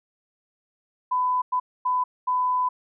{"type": "tone bursts at uneven times", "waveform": "sine", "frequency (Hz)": 1002, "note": "B5", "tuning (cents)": 25, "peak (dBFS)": -20, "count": 4, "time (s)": [[1.11, 1.42], [1.52, 1.6], [1.85, 2.04], [2.27, 2.69]], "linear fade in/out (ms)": 10, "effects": []}